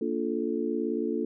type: chord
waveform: sine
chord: Bb major seventh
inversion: none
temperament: just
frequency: 233.1 / 291.4 / 349.6 / 437 Hz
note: Bb3 / D4 / F4 / A4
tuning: 0 / -13 / +2 / -12 cents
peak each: -32 dBFS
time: 0.01-1.25 s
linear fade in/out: 5 ms
effects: none

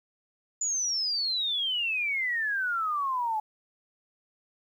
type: exponential sweep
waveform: sine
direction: down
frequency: 7040 to 845 Hz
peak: -26 dBFS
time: 0.61-3.4 s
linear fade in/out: 5 ms
effects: 10-bit

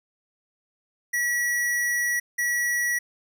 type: tone pair in turn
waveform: square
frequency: 1932 / 1932 Hz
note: B6 / B6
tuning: -39 / -39 cents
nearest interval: unison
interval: 0 cents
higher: neither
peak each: -23 dBFS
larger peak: neither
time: 1.13-2.2 / 2.38-2.99 s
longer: first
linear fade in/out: 10 ms
effects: none

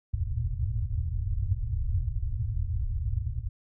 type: low-pass noise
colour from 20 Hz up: white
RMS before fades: -29 dBFS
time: 0.13-3.49 s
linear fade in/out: 10 ms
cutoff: 120 Hz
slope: 96 dB/octave
effects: none

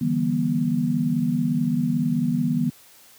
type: chord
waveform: sine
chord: E minor seventh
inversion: third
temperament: equal with one note detuned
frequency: 146.83 / 164.81 / 196 / 240.9 Hz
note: D3 / E3 / G3 / B3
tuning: 0 / 0 / 0 / -43 cents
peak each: -28 / -25 / -28 / -22 dBFS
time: 0.01-2.7 s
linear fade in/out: 5 ms
effects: white hiss -51 dBFS RMS until 3.18 s + high-pass 80 Hz 12 dB/octave

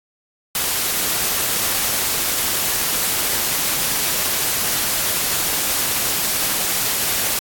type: noise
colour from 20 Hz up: white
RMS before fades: -20 dBFS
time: 0.55-7.39 s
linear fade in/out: 2 ms
effects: AAC 64 kbps

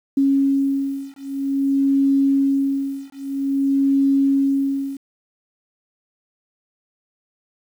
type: beating tone pair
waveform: sine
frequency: 274.5 / 275.01 Hz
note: C#4 / C#4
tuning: -17 / -14 cents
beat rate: 0.51 Hz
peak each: -19 dBFS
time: 0.17-4.97 s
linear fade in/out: 5 ms
effects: 8-bit

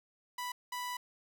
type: tone bursts at uneven times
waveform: sawtooth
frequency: 987.8 Hz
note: B5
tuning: in tune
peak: -33 dBFS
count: 2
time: 0.38-0.52 / 0.72-0.97 s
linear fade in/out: 5 ms
effects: 10-bit

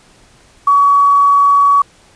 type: tone with quantisation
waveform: sine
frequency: 1131 Hz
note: C#6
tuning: 34 cents sharp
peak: -6 dBFS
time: 0.67-1.82 s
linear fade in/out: 5 ms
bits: 6
effects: pink hiss -47 dBFS RMS until 2.15 s + resampled to 22050 Hz

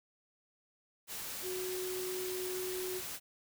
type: tone in noise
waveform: sine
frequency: 368.8 Hz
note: F#4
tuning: 6 cents flat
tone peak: -37 dBFS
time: 1.42-3.02 s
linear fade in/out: 50 ms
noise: white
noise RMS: -42 dBFS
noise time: 1.07-3.2 s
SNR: +2 dB
effects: none

